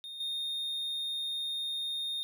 triangle tone with level steps, 3678 Hz, A#7, 24 cents flat, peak -39 / -31 dBFS, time 0.04-2.23 s, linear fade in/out 0 ms, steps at 0.2 s, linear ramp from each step 5 ms, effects none

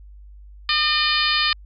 harmonic tone, 606 Hz, D#5, 46 cents flat, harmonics 2 / 3 / 4 / 5 / 6 / 7 / 8, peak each -25 / -25 / -25 / -25 / -25 / -25 / -25 dBFS, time 0.69-1.53 s, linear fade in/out 2 ms, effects added 50 Hz sine -40 dBFS peak until 1.65 s

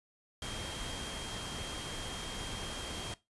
sine tone in noise, 3212 Hz, G7, 41 cents sharp, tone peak -43 dBFS, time 0.42-3.14 s, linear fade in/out 2 ms, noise pink, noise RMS -41 dBFS, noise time 0.42-3.14 s, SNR -5 dB, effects noise-tail reverb RT60 0.2 s tail -18 dB re dry + resampled to 24000 Hz

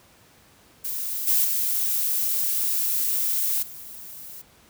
violet noise with level steps, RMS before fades -29 / -20 / -24 / -40 dBFS, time 0.84-4.42 s, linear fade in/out 10 ms, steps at 1.27 / 1.44 / 3.62 s, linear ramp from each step 10 ms, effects pink hiss -55 dBFS RMS until 4.69 s + high-pass 60 Hz 12 dB/octave

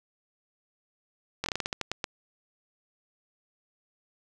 slowing click train, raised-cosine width 0.2 ms, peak -12 dBFS, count 11, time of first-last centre 1.44-2.042 s, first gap 21 ms, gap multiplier 1.22, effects none

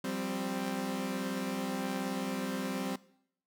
sawtooth chord, F suspended second, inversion none, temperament equal with one note detuned, 177.26 / 196 / 261.6 Hz, F3 / G3 / C4, +26 / 0 / 0 cents, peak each -38 / -33 / -32 dBFS, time 0.04-2.96 s, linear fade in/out 5 ms, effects noise-tail reverb RT60 0.7 s tail -20 dB re dry

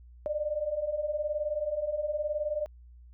sine beating tone pair, 585 / 604 Hz, D5 / D5, -7 / +48 cents, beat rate 19 Hz, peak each -34 / -30 dBFS, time 0.26-2.66 s, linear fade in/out 0 ms, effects added 60 Hz sine -49 dBFS peak until 3.13 s

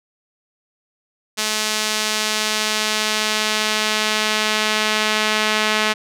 sawtooth tone with band-pass filter sweep, 214.9 Hz, A3, 41 cents flat, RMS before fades -20 dBFS, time 1.37-5.94 s, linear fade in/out 20 ms, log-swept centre 5500 to 2700 Hz, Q 0.81, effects none

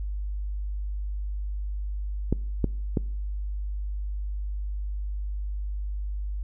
clicks, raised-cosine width 3 ms, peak -10 dBFS, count 3, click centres 2.326 / 2.643 / 2.972 s, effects noise-tail reverb RT60 0.6 s tail -24 dB re dry + added 50 Hz sine -28 dBFS peak until 6.43 s

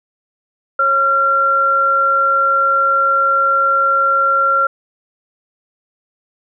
sine tone pair together, 546 / 1372.7 Hz, C#5 / F6, -26 / -30 cents, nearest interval octave + major third, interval 1596 cents, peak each -21 / -11 dBFS, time 0.79-4.67 s, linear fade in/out 5 ms, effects none

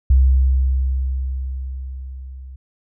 sine tone with level ramp, 65.41 Hz, C2, in tune, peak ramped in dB -8 to -33 dBFS, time 0.1-2.56 s, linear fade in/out 5 ms, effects none

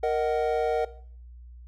triangle chord, D# minor, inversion second, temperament just, 466.7 / 622.3 / 746.7 Hz, A#4 / D#5 / F#5, +2 / 0 / +16 cents, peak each -23 / -27 / -26 dBFS, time 0.03-0.85 s, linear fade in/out 5 ms, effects noise-tail reverb RT60 0.5 s tail -17 dB re dry + added 60 Hz sine -43 dBFS peak until 1.67 s

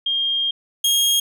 sine / sawtooth tone pair in turn, 3218 / 3255 Hz, G7 / G#7, +45 / -36 cents, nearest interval unison, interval 19 cents, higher second, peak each -18 / -12 dBFS, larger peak second, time 0.06-0.51 / 0.84-1.2 s, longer first, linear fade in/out 5 ms, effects none

